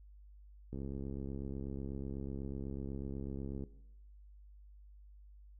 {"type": "click train", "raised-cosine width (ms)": 3, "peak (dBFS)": -30, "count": 199, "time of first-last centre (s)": [0.73, 3.637], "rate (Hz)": 68.1, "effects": ["noise-tail reverb RT60 0.8 s tail -17 dB re dry", "added 50 Hz sine -54 dBFS peak until 5.59 s"]}